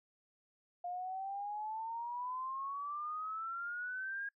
sine exponential sweep, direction up, 703 to 1638 Hz, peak -38 dBFS, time 0.84-4.29 s, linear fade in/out 5 ms, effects noise-tail reverb RT60 0.1 s tail -24 dB re dry

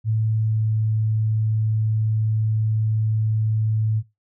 sine tone with pitch glide, 110 to 109.3 Hz, A2 to A2, 0 to -11 cents, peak -18 dBFS, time 0.04-4.03 s, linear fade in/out 50 ms, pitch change -11 cents, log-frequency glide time 0.28-0.69 s, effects noise-tail reverb RT60 0.2 s tail -18 dB re dry

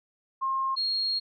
sine tone pair in turn, 1067 / 4268 Hz, C6 / C8, +34 / +34 cents, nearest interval 2 octaves, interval 2400 cents, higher second, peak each -25 dBFS, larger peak neither, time 0.41-0.76 / 0.76-1.2 s, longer second, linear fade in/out 20 ms, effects none

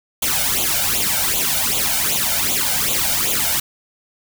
white noise with flanger, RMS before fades -19 dBFS, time 0.22-3.6 s, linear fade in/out 5 ms, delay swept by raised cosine 0.28 to 1.38 ms, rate 2.6 Hz, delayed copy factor +0.8, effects none

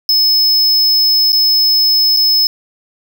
square tone with dropouts, 5200 Hz, E8, 24 cents flat, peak -9 dBFS, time 0.09-2.47 s, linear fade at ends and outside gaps 1 ms, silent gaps 1.321-1.329 / 2.165-2.17 s, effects none

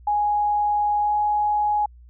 sine tone with pitch glide, 830.6 to 835.9 Hz, G#5 to G#5, 0 to +11 cents, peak -18 dBFS, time 0.07-1.86 s, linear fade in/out 5 ms, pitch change +11 cents, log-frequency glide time 1.01-1.13 s, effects added 60 Hz sine -44 dBFS peak until 2.09 s

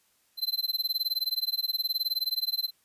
square tone with tremolo, 4082 Hz, C8, 44 cents flat, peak -24 dBFS, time 0.37-2.71 s, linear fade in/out 50 ms, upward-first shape sine, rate 19 Hz, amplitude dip 100%, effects white hiss -68 dBFS RMS until 2.84 s + resampled to 32000 Hz

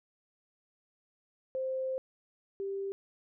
sine tone pair in turn, 523.3 / 392.8 Hz, C5 / G4, 0 / +4 cents, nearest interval perfect fourth, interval 496 cents, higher first, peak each -31 / -33 dBFS, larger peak first, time 1.55-1.98 / 2.6-2.92 s, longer first, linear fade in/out 0 ms, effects none

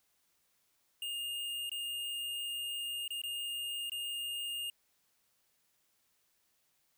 square tone with dropouts, 2829 Hz, F7, 22 cents sharp, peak -37 dBFS, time 1.02-4.7 s, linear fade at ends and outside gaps 2 ms, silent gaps 1.695-1.716 / 3.079-3.105 / 3.217-3.236 / 3.897-3.918 s, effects white hiss -75 dBFS RMS until 6.97 s

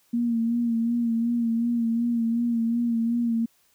sine tone with vibrato, 233.1 Hz, A#3, in tune, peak -21 dBFS, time 0.13-3.46 s, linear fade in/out 10 ms, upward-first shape sine, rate 2.7 Hz, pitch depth 40 cents each way, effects white hiss -64 dBFS RMS until 3.74 s

